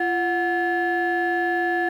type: tone cluster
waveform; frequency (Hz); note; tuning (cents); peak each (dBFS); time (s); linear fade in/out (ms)
sine; 343.7 / 732 / 1726; F4 / F#5 / A6; -28 / -19 / -34; -23; 0-1.89; 5
effects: tanh soft clip ceiling -15 dBFS + 9-bit